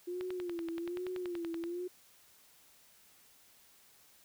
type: tone with vibrato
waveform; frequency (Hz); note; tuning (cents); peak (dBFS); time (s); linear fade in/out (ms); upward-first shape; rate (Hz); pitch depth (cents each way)
sine; 349.2; F4; 0; -36; 0.07-1.88; 10; sine; 1.2; 86
type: click train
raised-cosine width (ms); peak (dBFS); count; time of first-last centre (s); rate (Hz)
0.3; -29; 16; 0.21-1.639; 10.5
effects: white hiss -63 dBFS RMS until 4.24 s